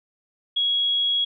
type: tone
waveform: sine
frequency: 3322 Hz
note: G#7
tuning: in tune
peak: -19 dBFS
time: 0.56-1.25 s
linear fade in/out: 10 ms
effects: none